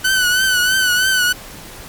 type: tone with vibrato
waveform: sawtooth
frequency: 1501 Hz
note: F#6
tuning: 24 cents sharp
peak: -9 dBFS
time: 0.04-1.33 s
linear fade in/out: 10 ms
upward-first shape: triangle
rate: 3.1 Hz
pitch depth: 64 cents each way
effects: pink hiss -35 dBFS RMS until 1.88 s + MP3 96 kbps